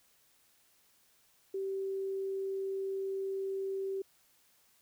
sine tone, 387.4 Hz, G4, 20 cents flat, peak -33 dBFS, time 1.54-4.02 s, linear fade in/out 5 ms, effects white hiss -68 dBFS RMS until 4.81 s

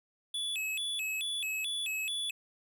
square tone with vibrato, 2975 Hz, F#7, 9 cents sharp, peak -33 dBFS, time 0.34-2.31 s, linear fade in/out 5 ms, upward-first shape square, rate 2.3 Hz, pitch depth 250 cents each way, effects none

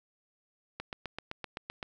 click train, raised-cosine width 0.3 ms, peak -21 dBFS, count 9, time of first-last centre 0.8-1.828 s, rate 7.78 Hz, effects none

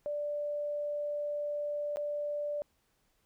sine tone with dropouts, 587.3 Hz, D5, in tune, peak -32 dBFS, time 0.06-2.62 s, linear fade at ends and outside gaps 0 ms, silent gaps 1.96-1.97 s, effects pink hiss -74 dBFS RMS until 3.25 s

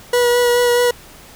40% pulse tone with vibrato, 484.8 Hz, B4, 32 cents flat, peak -11 dBFS, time 0.13-0.91 s, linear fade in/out 5 ms, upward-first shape sine, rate 4.7 Hz, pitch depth 14 cents each way, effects pink hiss -41 dBFS RMS until 1.35 s

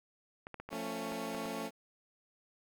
clicks, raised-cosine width 0.5 ms, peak -29 dBFS, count 8, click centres 0.469 / 0.543 / 0.6 / 0.69 / 0.729 / 1.121 / 1.348 / 1.457 s
15% pulse chord, F augmented, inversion none, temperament equal with one note detuned, 174.61 / 222.9 / 277.2 Hz, F3 / A3 / C#4, 0 / +23 / 0 cents, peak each -39 / -34 / -35 dBFS, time 0.7-1.71 s, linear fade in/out 50 ms
effects 11-bit

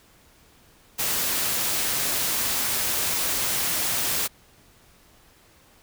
white noise, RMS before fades -25 dBFS, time 0.98-4.28 s, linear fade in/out 20 ms, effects pink hiss -56 dBFS RMS until 5.82 s

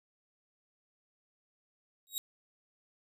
15% pulse tone with exponential growth, 3799 Hz, A#7, 32 cents sharp, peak -22 dBFS, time 2.07-2.18 s, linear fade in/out 0 ms, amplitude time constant 23 ms, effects none

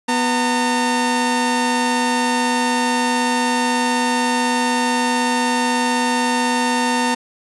sawtooth tone pair together, 246.5 / 910 Hz, B3 / A#5, -3 / -42 cents, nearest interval octave + major seventh, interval 2261 cents, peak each -15 dBFS, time 0.08-7.15 s, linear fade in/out 10 ms, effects resampled to 24000 Hz

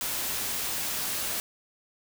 white noise, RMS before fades -31 dBFS, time 0.01-1.4 s, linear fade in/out 0 ms, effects none

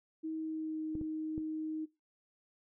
sine tone with pitch glide, 317.9 to 313 Hz, D#4 to D#4, +37 to +10 cents, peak -35 dBFS, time 0.23-1.86 s, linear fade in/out 20 ms, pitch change -27 cents, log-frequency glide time 0.34-0.81 s
clicks, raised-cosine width 3 ms, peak -29 dBFS, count 3, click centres 0.953 / 1.013 / 1.379 s
effects noise-tail reverb RT60 0.2 s tail -18 dB re dry

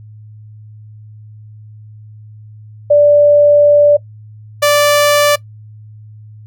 sine / sawtooth tone pair in turn, 585 / 585 Hz, D5 / D5, -7 / -7 cents, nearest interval unison, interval 0 cents, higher neither, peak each -4 dBFS, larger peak neither, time 2.9-3.97 / 4.62-5.36 s, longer first, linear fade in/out 10 ms, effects noise-tail reverb RT60 0.1 s tail -20 dB re dry + added 107 Hz sine -33 dBFS peak until 6.46 s

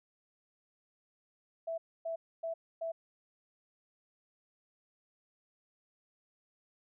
sine tone bursts, 659.3 Hz, E5, in tune, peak -34 dBFS, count 4, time 1.67-2.92 s, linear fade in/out 10 ms, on 110 ms, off 270 ms, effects none

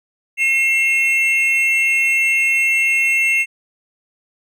triangle tone pair together, 2142 / 2699 Hz, C7 / E7, +40 / +40 cents, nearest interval major third, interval 400 cents, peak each -15 / -14 dBFS, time 0.37-3.46 s, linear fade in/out 50 ms, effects none

